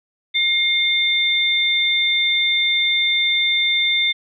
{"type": "tone pair together", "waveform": "sine", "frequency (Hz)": [2130, 3582], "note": ["C7", "A7"], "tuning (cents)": [30, 30], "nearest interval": "major sixth", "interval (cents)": 900, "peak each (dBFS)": [-19, -17], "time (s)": [0.34, 4.13], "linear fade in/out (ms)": 20, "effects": []}